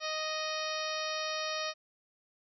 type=harmonic tone with a mistuned harmonic; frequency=622.3 Hz; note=D#5; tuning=in tune; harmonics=1 / 2 / 3 / 4 / 5 / 6 / 7 / 8 / 9; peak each=-38 / -39 / -42 / -42 / -45 / -43 / -43 / -45 / -43 dBFS; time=0-1.74 s; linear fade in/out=50 ms; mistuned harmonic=5; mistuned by=-20 cents; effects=none